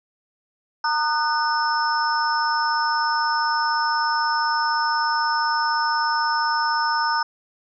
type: tone cluster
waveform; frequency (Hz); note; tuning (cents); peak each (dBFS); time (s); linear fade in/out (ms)
sine; 917 / 1223 / 1487 / 5280; A#5 / D#6 / F#6 / E8; -29 / -30 / +8 / +2; -22 / -25 / -25 / -28; 0.84-7.23; 5
effects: none